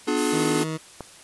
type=chord; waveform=square; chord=B diminished seventh; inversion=none; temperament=just; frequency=246.9 / 296.3 / 355.6 / 426.7 Hz; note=B3 / D4 / F4 / Ab4; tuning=0 / +15 / +31 / +47 cents; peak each=-29 / -26 / -30 / -27 dBFS; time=0.07-0.64 s; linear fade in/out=10 ms
type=noise; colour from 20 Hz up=blue; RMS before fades=-29 dBFS; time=0.16-0.65 s; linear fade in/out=20 ms
type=tone; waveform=20% pulse; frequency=158.5 Hz; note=D#3; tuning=32 cents sharp; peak=-22 dBFS; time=0.32-0.78 s; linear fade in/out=20 ms
type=click; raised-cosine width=1 ms; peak=-19 dBFS; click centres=1.007 s
effects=white hiss -47 dBFS RMS until 1.23 s + resampled to 24000 Hz